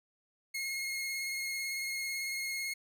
sawtooth tone with vibrato, 2156 Hz, C#7, 49 cents flat, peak -31 dBFS, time 0.54-2.74 s, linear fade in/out 10 ms, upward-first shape triangle, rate 18 Hz, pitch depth 22 cents each way, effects none

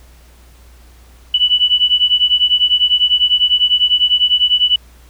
sine beating tone pair, 2960 / 2970 Hz, F#7 / F#7, 0 / +6 cents, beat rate 10 Hz, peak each -13 dBFS, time 1.34-4.76 s, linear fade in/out 5 ms, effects added 60 Hz sine -41 dBFS peak until 5.09 s + pink hiss -49 dBFS RMS until 5.09 s

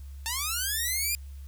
5% pulse linear sweep, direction up, 880 to 2447 Hz, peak -17 dBFS, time 0.26-1.15 s, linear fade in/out 0 ms, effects added 69 Hz sine -39 dBFS peak until 1.47 s + white hiss -61 dBFS RMS until 1.47 s

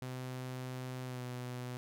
sawtooth tone with pitch glide, 127.9 to 124.55 Hz, C3 to B2, -39 to +15 cents, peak -36 dBFS, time 0.02-1.77 s, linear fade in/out 0 ms, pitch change -46 cents, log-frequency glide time 1.04-1.24 s, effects none

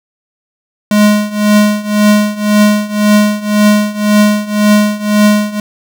square tone with tremolo, 209.1 Hz, G#3, 12 cents sharp, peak -4 dBFS, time 0.91-5.6 s, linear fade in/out 2 ms, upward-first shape triangle, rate 1.9 Hz, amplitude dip 90%, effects none

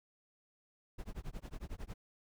brown noise with tremolo, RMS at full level -41 dBFS, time 0.98-1.94 s, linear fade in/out 10 ms, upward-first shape sine, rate 11 Hz, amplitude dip 100%, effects none

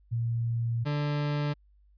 sine / 40% pulse tone pair in turn, 116.54 / 146.83 Hz, A#2 / D3, 0 / 0 cents, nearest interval major third, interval 400 cents, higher second, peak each -26 dBFS, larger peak neither, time 0.11-0.85 / 0.85-1.54 s, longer first, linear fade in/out 20 ms, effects added 50 Hz sine -58 dBFS peak until 1.97 s + resampled to 11025 Hz

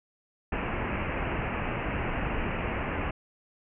pink low-pass noise, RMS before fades -31 dBFS, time 0.52-3.11 s, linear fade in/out 5 ms, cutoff 2800 Hz, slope 96 dB/octave, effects none

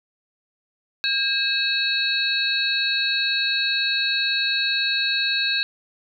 sine tone cluster, 1615 / 2593 / 3885 / 4333 Hz, G#6 / E7 / B7 / C#8, -49 / -29 / -29 / -40 cents, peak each -26 / -26 / -24 / -25 dBFS, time 1.04-5.63 s, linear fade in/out 0 ms, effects none

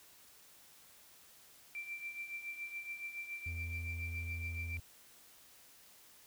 sine tone with tremolo, 2351 Hz, D7, 1 cent sharp, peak -38 dBFS, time 1.75-4.77 s, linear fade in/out 0 ms, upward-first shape triangle, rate 7.1 Hz, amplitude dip 75%
triangle tone, 84.2 Hz, E2, 37 cents sharp, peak -37 dBFS, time 3.46-4.8 s, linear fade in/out 5 ms
effects tanh soft clip ceiling -30 dBFS + white hiss -61 dBFS RMS until 6.26 s

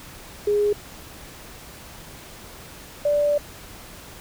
sine tone pair in turn, 413.6 / 584.9 Hz, G#4 / D5, -7 / -7 cents, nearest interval tritone, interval 600 cents, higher second, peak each -17 dBFS, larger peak neither, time 0.47-0.73 / 3.05-3.38 s, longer second, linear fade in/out 5 ms, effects pink hiss -42 dBFS RMS until 4.2 s

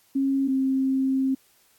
sine tone pair in turn, 271.7 / 265.8 Hz, C#4 / C4, -35 / +27 cents, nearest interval unison, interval 38 cents, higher first, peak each -20 dBFS, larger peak neither, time 0.15-0.48 / 0.48-1.35 s, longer second, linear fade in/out 10 ms, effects white hiss -61 dBFS RMS until 1.78 s + AAC 64 kbps

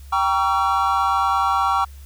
triangle chord, G diminished seventh, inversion none, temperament just, 784 / 940.8 / 1128.9 / 1354.7 Hz, G5 / Bb5 / Db6 / Fb6, 0 / +16 / +31 / +47 cents, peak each -20 / -22 / -19 / -21 dBFS, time 0.12-1.85 s, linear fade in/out 10 ms, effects added 69 Hz sine -37 dBFS peak until 2.05 s + white hiss -52 dBFS RMS until 2.05 s

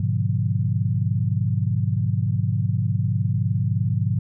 sine chord, G# diminished seventh, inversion none, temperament equal with one note detuned, 103.83 / 123.47 / 146.83 / 177.26 Hz, G#2 / B2 / D3 / F3, 0 / 0 / 0 / +26 cents, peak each -22 / -24 / -27 / -28 dBFS, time 0-4.19 s, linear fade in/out 5 ms, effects none

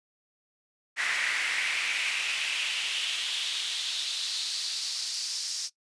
brown noise with high-pass filter sweep, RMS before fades -31 dBFS, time 0.96-5.7 s, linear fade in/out 50 ms, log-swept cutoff 1900 to 5400 Hz, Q 3.4, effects noise-tail reverb RT60 0.1 s tail -19 dB re dry + resampled to 22050 Hz

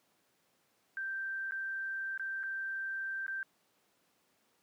sine tone with dropouts, 1568 Hz, G6, in tune, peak -35 dBFS, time 0.97-3.43 s, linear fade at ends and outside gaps 1 ms, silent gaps 1.51-1.52 / 2.177-2.196 / 2.432-2.436 / 3.265-3.28 s, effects pink hiss -73 dBFS RMS until 4.62 s + high-pass 200 Hz 12 dB/octave

